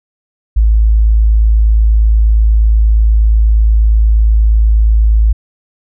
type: tone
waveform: sine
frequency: 54.2 Hz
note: A1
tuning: 25 cents flat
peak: -5 dBFS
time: 0.56-5.33 s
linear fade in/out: 10 ms
effects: none

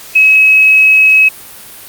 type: tone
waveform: sine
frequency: 2561 Hz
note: D#7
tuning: 49 cents sharp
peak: -3 dBFS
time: 0.15-1.29 s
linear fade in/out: 10 ms
effects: white hiss -32 dBFS RMS until 1.88 s + Opus 48 kbps

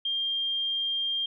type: tone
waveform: sine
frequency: 3199 Hz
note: G7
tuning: 34 cents sharp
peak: -26 dBFS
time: 0.05-1.26 s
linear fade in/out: 5 ms
effects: none

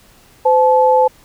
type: tone pair together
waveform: sine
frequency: 512 / 865.6 Hz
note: C5 / A5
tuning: -38 / -29 cents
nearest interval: major sixth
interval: 909 cents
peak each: -11 dBFS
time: 0.45-1.08 s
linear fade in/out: 10 ms
effects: pink hiss -48 dBFS RMS until 1.24 s

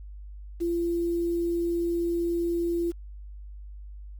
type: tone with quantisation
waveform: sine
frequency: 341.9 Hz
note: F4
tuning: 37 cents flat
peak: -24 dBFS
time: 0.6-2.92 s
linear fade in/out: 20 ms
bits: 8
effects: added 50 Hz sine -39 dBFS peak until 4.19 s

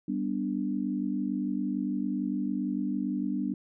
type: chord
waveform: sine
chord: G major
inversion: none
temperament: equal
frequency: 196 / 246.9 / 293.7 Hz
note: G3 / B3 / D4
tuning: 0 / 0 / 0 cents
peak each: -32 dBFS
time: 0.08-3.54 s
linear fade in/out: 5 ms
effects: none

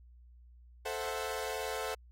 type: chord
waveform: sawtooth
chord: F# half-diminished seventh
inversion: first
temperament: equal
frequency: 440 / 523.3 / 659.3 / 740 Hz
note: A4 / C5 / E5 / F#5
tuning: 0 / 0 / 0 / 0 cents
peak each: -35 / -36 / -39 / -38 dBFS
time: 0.85-1.95 s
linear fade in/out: 10 ms
effects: added 60 Hz sine -54 dBFS peak until 2.11 s + AAC 48 kbps

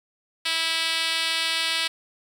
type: tone with band-pass filter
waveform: 5% pulse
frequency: 326.8 Hz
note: E4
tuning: 15 cents flat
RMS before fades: -25 dBFS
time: 0.45-1.88 s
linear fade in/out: 10 ms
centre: 4300 Hz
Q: 0.98
effects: 8-bit

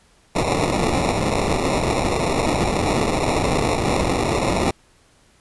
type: noise with sample-and-hold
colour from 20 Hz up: white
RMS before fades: -20 dBFS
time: 0.35-4.71 s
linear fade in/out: 5 ms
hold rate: 1575 Hz
effects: pink hiss -56 dBFS RMS until 5.4 s + resampled to 24000 Hz

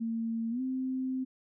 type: tone with pitch glide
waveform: sine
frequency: 227.5 to 259.8 Hz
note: A#3 to C4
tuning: -42 to -12 cents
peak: -30 dBFS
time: 0-1.25 s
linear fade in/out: 20 ms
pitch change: +230 cents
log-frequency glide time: 0.5-0.61 s
effects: none

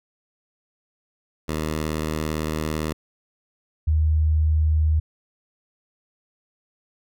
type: tone pair in turn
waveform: 10% pulse / sine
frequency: 77.78 / 77.78 Hz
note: D#2 / D#2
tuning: 0 / 0 cents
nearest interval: unison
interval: 0 cents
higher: neither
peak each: -16 / -16 dBFS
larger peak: neither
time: 1.48-2.93 / 3.87-5 s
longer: first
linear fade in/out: 10 ms
effects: none

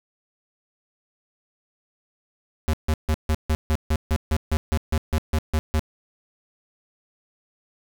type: tone bursts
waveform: square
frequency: 77.78 Hz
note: D#2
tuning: in tune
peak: -19 dBFS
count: 16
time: 2.68-5.794 s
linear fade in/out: 0 ms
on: 54 ms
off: 150 ms
effects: none

